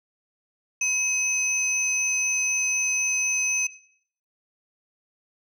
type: tone pair together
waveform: sine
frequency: 2554 / 6074 Hz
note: D#7 / F#8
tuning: +45 / +44 cents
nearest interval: octave + minor third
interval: 1499 cents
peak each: -23 dBFS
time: 0.81-3.67 s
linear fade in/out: 5 ms
effects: noise-tail reverb RT60 0.6 s tail -17 dB re dry + tanh soft clip ceiling -17 dBFS